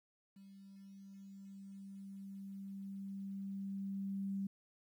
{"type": "tone with level ramp", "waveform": "sine", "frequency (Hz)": 196, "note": "G3", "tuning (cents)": 0, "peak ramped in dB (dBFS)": [-55, -36], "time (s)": [0.36, 4.47], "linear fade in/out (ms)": 5, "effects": ["12-bit"]}